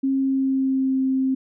sine tone with pitch glide, 269.2 to 263.8 Hz, C4 to C4, +49 to +14 cents, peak -18 dBFS, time 0.03-1.35 s, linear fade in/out 10 ms, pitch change -35 cents, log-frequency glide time 0.13-1.01 s, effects none

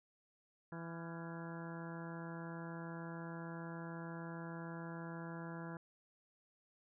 harmonic tone with a mistuned harmonic, 166.6 Hz, E3, 19 cents sharp, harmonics 1 / 2 / 3 / 4 / 5 / 6 / 7 / 8 / 9 / 10, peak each -46 / -51 / -55 / -56 / -58 / -55 / -63 / -56 / -61 / -57 dBFS, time 0.72-5.77 s, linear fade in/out 2 ms, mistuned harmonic 8, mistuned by +63 cents, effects none

